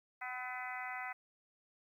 harmonic tone with a mistuned harmonic, 251.3 Hz, B3, 30 cents sharp, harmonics 3 / 4 / 5 / 6 / 7 / 8 / 9 / 10, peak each -45 / -50 / -49 / -48 / -55 / -44 / -55 / -53 dBFS, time 0.21-1.13 s, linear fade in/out 10 ms, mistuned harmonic 5, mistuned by +24 cents, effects 12-bit

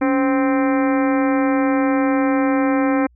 harmonic tone with a mistuned harmonic, 261.3 Hz, C4, 2 cents flat, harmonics 1 / 2 / 3 / 4 / 5 / 6 / 7 / 8 / 9, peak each -16 / -22 / -26 / -28 / -30 / -32 / -33 / -34 / -35 dBFS, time 0.01-3.07 s, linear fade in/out 10 ms, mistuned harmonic 1, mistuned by +110 cents, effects added 60 Hz sine -50 dBFS peak until 3.15 s

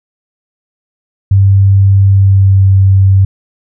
sine tone with pitch glide, 98 to 96.54 Hz, G2 to G2, 0 to -26 cents, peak -3 dBFS, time 1.31-3.25 s, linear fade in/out 5 ms, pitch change -26 cents, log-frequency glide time 2.07-2.67 s, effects none

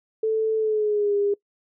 sine tone with pitch glide, 440 to 405.8 Hz, A4 to G#4, 0 to -40 cents, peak -19 dBFS, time 0.23-1.34 s, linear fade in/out 5 ms, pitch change -140 cents, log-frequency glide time 0.57-1.15 s, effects noise-tail reverb RT60 0.1 s tail -22 dB re dry

